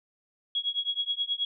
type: tone with tremolo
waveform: sine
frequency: 3322 Hz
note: G#7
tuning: in tune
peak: -23 dBFS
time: 0.55-1.45 s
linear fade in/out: 2 ms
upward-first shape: triangle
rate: 9.4 Hz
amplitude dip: 100%
effects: none